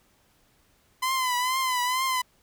sawtooth tone with vibrato, 1017 Hz, C6, 50 cents flat, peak -20 dBFS, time 1.02-2.22 s, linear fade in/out 10 ms, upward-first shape triangle, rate 2.2 Hz, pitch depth 76 cents each way, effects pink hiss -64 dBFS RMS until 2.42 s

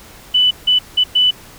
sine tone bursts at uneven times, 2987 Hz, F#7, 16 cents sharp, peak -9 dBFS, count 4, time 0.34-0.51 / 0.67-0.79 / 0.97-1.04 / 1.15-1.31 s, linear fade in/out 10 ms, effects pink hiss -40 dBFS RMS until 1.58 s

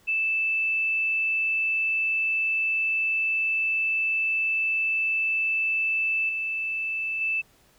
sine tone with level steps, 2637 Hz, E7, in tune, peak -22 / -26 / -23 dBFS, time 0.07-7.42 s, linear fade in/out 20 ms, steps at 6.29 / 7.21 s, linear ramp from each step 2 ms, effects pink hiss -60 dBFS RMS until 7.78 s

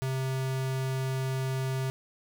square tone, 132 Hz, C3, 16 cents sharp, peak -29 dBFS, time 0.02-1.9 s, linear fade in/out 0 ms, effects none

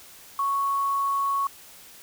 sine tone with quantisation, 1108.7 Hz, C#6, in tune, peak -22 dBFS, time 0.39-1.47 s, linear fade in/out 2 ms, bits 7, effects white hiss -48 dBFS RMS until 2.02 s

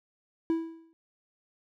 triangle tone with exponential decay, 327.8 Hz, E4, 10 cents flat, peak -20 dBFS, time 0.5-0.93 s, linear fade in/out 0 ms, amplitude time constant 92 ms, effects none

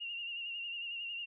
sine tone with vibrato, 2794 Hz, F7, in tune, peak -38 dBFS, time 0-1.26 s, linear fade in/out 20 ms, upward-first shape sine, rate 11 Hz, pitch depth 44 cents each way, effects none

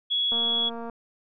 sine tone, 3358 Hz, G#7, 18 cents sharp, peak -22 dBFS, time 0.1-0.7 s, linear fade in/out 20 ms
click train, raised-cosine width 1 ms, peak -24 dBFS, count 135, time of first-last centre 0.32-0.898 s, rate 232 Hz
effects none

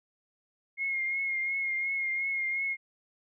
sine tone with vibrato, 2147 Hz, C7, 44 cents sharp, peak -28 dBFS, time 0.77-2.77 s, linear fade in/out 50 ms, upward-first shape triangle, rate 2.8 Hz, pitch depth 37 cents each way, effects none

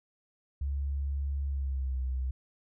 sine tone with pitch glide, 69.8 to 64.38 Hz, C#2 to C2, +13 to -27 cents, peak -29 dBFS, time 0.61-2.31 s, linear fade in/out 5 ms, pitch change -140 cents, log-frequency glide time 1.46-1.99 s, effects none

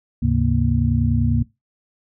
sine tone cluster, 72.9 / 102.8 / 133 / 234.4 Hz, D2 / G#2 / C3 / A#3, -12 / -17 / +29 / +10 cents, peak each -21 dBFS, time 0.22-1.43 s, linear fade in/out 10 ms, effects noise-tail reverb RT60 0.2 s tail -20 dB re dry

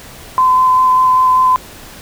sine tone with vibrato, 1023 Hz, C6, 39 cents flat, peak -7 dBFS, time 0.38-1.56 s, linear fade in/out 0 ms, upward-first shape square, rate 5.1 Hz, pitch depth 8 cents each way, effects pink hiss -35 dBFS RMS until 2.01 s

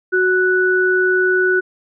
sine tone pair together, 370 / 1480 Hz, F#4 / F#6, 0 / 0 cents, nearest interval 2 octaves, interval 2400 cents, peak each -15 dBFS, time 0.12-1.61 s, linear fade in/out 20 ms, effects none

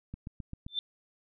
click train, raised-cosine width 5 ms, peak -27 dBFS, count 5, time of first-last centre 0.14-0.665 s, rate 7.62 Hz
sine tone with exponential growth, 3550 Hz, A7, 15 cents sharp, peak -25 dBFS, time 0.68-0.79 s, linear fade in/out 1 ms, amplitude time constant 23 ms
effects none

